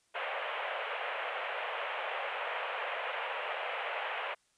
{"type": "band-pass noise", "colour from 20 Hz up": "pink", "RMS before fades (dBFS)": -37, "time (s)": [0.14, 4.35], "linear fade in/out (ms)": 20, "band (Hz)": [500, 3000], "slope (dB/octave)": 48, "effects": ["white hiss -72 dBFS RMS until 4.57 s", "resampled to 22050 Hz"]}